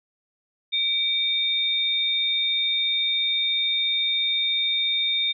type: tone pair together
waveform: sine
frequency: 2304 / 3657 Hz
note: D7 / A#7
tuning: -34 / -34 cents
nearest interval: minor sixth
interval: 800 cents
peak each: -29 / -21 dBFS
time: 0.72-5.33 s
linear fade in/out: 20 ms
effects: none